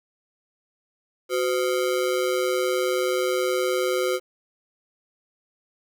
square ring-modulated tone, 440 Hz, A4, in tune, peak -19 dBFS, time 1.29-4.2 s, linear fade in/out 50 ms, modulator 69.5 Hz, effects 9-bit

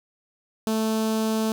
sawtooth tone with notch filter, 220 Hz, A3, in tune, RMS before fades -24 dBFS, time 0.67-1.52 s, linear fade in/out 0 ms, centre 2000 Hz, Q 1.2, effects 8-bit

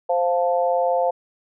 sine chord, F major, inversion second, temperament equal, 523.3 / 698.5 / 880 Hz, C5 / F5 / A5, 0 / 0 / 0 cents, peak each -20 / -21 / -26 dBFS, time 0.09-1.11 s, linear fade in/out 10 ms, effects none

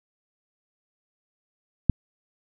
click, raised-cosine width 5 ms, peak -4 dBFS, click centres 1.897 s, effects none

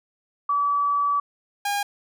sine / sawtooth tone pair in turn, 1148 / 811.8 Hz, D6 / G#5, -40 / -40 cents, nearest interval tritone, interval 600 cents, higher first, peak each -19 dBFS, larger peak neither, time 0.49-1.2 / 1.65-1.83 s, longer first, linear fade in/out 5 ms, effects none

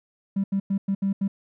triangle tone bursts at uneven times, 196 Hz, G3, in tune, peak -17 dBFS, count 6, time 0.36-0.44 / 0.52-0.6 / 0.7-0.78 / 0.88-0.95 / 1.02-1.13 / 1.21-1.28 s, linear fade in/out 10 ms, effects tanh soft clip ceiling -18 dBFS

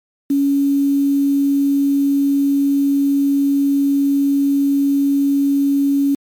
sine tone with quantisation, 279.8 Hz, C#4, 16 cents sharp, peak -12 dBFS, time 0.3-6.15 s, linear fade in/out 5 ms, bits 6, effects MP3 96 kbps

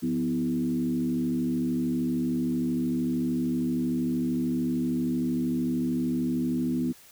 sine tone with frequency modulation, 250 Hz, B3, 21 cents sharp, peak -24 dBFS, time 0.02-6.93 s, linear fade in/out 20 ms, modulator 73.1 Hz, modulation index 0.91, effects white hiss -53 dBFS RMS until 7.11 s

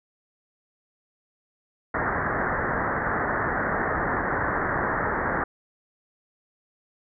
white low-pass noise, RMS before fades -26 dBFS, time 1.94-5.44 s, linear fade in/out 5 ms, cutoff 1900 Hz, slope 96 dB/octave, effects none

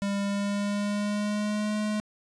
square tone with pitch glide, 200 to 211.9 Hz, G3 to G#3, +35 to +35 cents, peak -27 dBFS, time 0.02-2 s, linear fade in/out 0 ms, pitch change +100 cents, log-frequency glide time 0.21-1.77 s, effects resampled to 22050 Hz + 9-bit

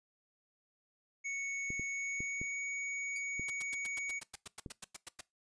square tone with pitch glide, 2217 to 2240 Hz, C#7 to C#7, 0 to +18 cents, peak -37 dBFS, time 1.24-4.2 s, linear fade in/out 20 ms, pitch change +18 cents, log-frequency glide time 1.9-2.62 s
clicks, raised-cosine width 3 ms, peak -30 dBFS, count 6, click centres 1.704 / 1.796 / 2.205 / 2.415 / 3.396 / 4.662 s
sawtooth tone with exponential decay, 2349 Hz, D7, in tune, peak -37 dBFS, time 3.16-3.25 s, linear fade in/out 2 ms, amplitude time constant 18 ms
white noise bursts, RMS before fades -43 dBFS, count 15, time 3.48-5.21 s, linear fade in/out 5 ms, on 22 ms, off 100 ms
effects noise-tail reverb RT60 0.2 s tail -21 dB re dry + resampled to 22050 Hz

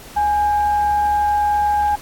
sine tone with frequency modulation, 830.6 Hz, G#5, in tune, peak -14 dBFS, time 0.16-1.96 s, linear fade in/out 10 ms, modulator 760 Hz, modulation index 0.27, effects pink hiss -39 dBFS RMS until 2.01 s + AAC 64 kbps

